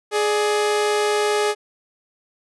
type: tone pair together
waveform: sawtooth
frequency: 418.8 / 593.3 Hz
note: G#4 / D5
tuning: +15 / +18 cents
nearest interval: tritone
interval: 603 cents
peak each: -14 / -24 dBFS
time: 0.11-1.55 s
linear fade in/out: 50 ms
effects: resampled to 24000 Hz